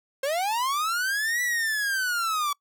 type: linear two-way sweep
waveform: 45% pulse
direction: up then down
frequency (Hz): 523.3 to 1972 to 1134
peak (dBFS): -24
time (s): 0.23-2.53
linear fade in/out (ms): 5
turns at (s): 1.42
effects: noise-tail reverb RT60 0.1 s tail -25 dB re dry